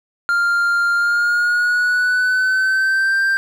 triangle tone with pitch glide, 1396.9 to 1577.1 Hz, F6 to G6, 0 to +10 cents, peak -12 dBFS, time 0.29-3.37 s, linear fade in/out 0 ms, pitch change +210 cents, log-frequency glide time 0.95-3.19 s, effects none

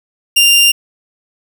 sawtooth tone, 2792 Hz, F7, 1 cent flat, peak -3 dBFS, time 0.36-0.72 s, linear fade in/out 10 ms, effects none

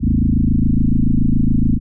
sine tone with frequency modulation, 108.2 Hz, A2, 29 cents flat, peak -11 dBFS, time 0-1.8 s, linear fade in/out 50 ms, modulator 27.1 Hz, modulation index 5.8, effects none

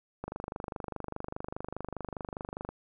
click train, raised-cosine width 1 ms, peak -22 dBFS, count 62, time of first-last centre 0.24-2.69 s, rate 24.9 Hz, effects none

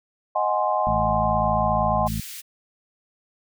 sine chord, Ab dominant seventh, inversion second, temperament equal, 622.3 / 740 / 830.6 / 1046.5 Hz, Eb5 / Gb5 / Ab5 / C6, 0 / 0 / 0 / 0 cents, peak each -25 dBFS, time 0.35-2.08 s, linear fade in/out 10 ms
harmonic tone, 54.3 Hz, A1, 22 cents flat, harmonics 1 / 2 / 3 / 4, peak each -30 / -30 / -30 / -30 dBFS, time 0.87-2.2 s, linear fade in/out 0 ms
white high-pass noise, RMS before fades -37 dBFS, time 2.06-2.42 s, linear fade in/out 20 ms, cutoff 1800 Hz, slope 24 dB/octave
effects none

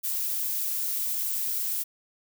violet noise, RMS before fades -29 dBFS, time 0.03-1.84 s, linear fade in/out 20 ms, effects none

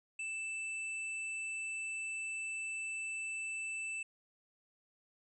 sine tone with tanh clipping, 2645 Hz, E7, 5 cents sharp, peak -39 dBFS, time 0.19-4.03 s, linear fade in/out 5 ms, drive 17 dB, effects resampled to 24000 Hz

